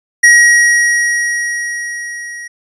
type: tone with level ramp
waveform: square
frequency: 1900 Hz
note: A#6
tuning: 33 cents sharp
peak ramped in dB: -3 to -26 dBFS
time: 0.23-2.48 s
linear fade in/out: 10 ms
effects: resampled to 22050 Hz